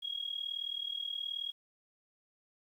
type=tone with amplitude modulation; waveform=sine; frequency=3292 Hz; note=G#7; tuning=16 cents flat; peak=-32 dBFS; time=0.02-1.52 s; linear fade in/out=20 ms; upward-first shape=sine; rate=38.8 Hz; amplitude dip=85%; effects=11-bit